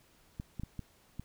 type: clicks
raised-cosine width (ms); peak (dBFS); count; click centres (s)
5; -26; 5; 0.399 / 0.597 / 0.635 / 0.793 / 1.196
effects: pink hiss -65 dBFS RMS until 1.24 s